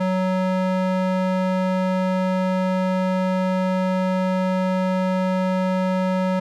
square tone with band-pass filter, 186 Hz, F#3, 9 cents sharp, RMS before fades -21 dBFS, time 0-6.4 s, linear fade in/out 10 ms, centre 590 Hz, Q 0.61, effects none

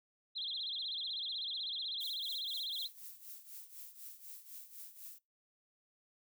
sine tone with vibrato, 3653 Hz, A#7, 36 cents flat, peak -37 dBFS, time 0.35-2.88 s, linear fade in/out 20 ms, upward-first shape sine, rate 16 Hz, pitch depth 230 cents each way
violet noise with tremolo, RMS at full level -48 dBFS, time 2-5.19 s, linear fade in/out 10 ms, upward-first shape triangle, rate 4 Hz, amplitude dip 80%
effects noise-tail reverb RT60 0.2 s tail -21 dB re dry

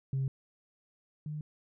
sine tone pair in turn, 134.4 / 151.47 Hz, C3 / D#3, +47 / -46 cents, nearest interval major second, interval 207 cents, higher second, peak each -27 / -35 dBFS, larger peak first, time 0.13-0.28 / 1.26-1.41 s, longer neither, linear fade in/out 2 ms, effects tanh soft clip ceiling -26 dBFS

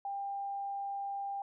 sine tone, 796 Hz, G5, 26 cents sharp, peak -35 dBFS, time 0.05-1.42 s, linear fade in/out 2 ms, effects none

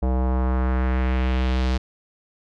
square tone with low-pass filter sweep, 63.8 Hz, C2, 43 cents flat, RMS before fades -21 dBFS, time 0.02-1.78 s, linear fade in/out 10 ms, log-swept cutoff 700 to 4800 Hz, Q 1.5, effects none

